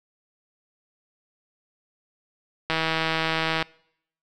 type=click train; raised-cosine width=0.3 ms; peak=-8 dBFS; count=150; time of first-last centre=2.7-3.625 s; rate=161 Hz; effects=noise-tail reverb RT60 0.7 s tail -24 dB re dry